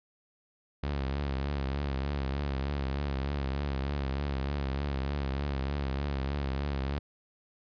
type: tone with vibrato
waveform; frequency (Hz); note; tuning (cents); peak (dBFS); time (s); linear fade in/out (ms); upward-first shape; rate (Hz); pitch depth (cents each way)
sawtooth; 69.3; C#2; 0; -26; 0.83-6.99; 5; triangle; 3.3; 89
effects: resampled to 11025 Hz